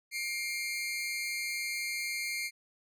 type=tone pair together; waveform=sawtooth; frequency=2128 / 2346 Hz; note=C7 / D7; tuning=+29 / -2 cents; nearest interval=major second; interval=169 cents; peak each=-31 / -35 dBFS; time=0.11-2.51 s; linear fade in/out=50 ms; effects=resampled to 32000 Hz